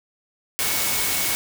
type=tone in noise; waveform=sine; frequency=2217 Hz; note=C#7; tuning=in tune; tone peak=-33 dBFS; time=0.59-1.35 s; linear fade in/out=0 ms; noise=white; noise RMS=-23 dBFS; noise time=0.59-1.35 s; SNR=-13 dB; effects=none